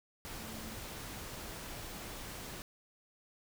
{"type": "tone in noise", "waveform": "sine", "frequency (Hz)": 220, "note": "A3", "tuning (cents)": 0, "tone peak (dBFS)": -48, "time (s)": [0.39, 0.75], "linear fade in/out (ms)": 0, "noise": "pink", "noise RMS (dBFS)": -45, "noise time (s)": [0.25, 2.62], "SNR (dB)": -6, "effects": []}